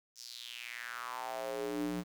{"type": "tone with high-pass filter sweep", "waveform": "square", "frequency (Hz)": 59.8, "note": "A#1", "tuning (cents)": 45, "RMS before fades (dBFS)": -40, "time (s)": [0.15, 2.04], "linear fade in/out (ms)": 50, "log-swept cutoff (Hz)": [5800, 200], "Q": 4.3, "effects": ["10-bit"]}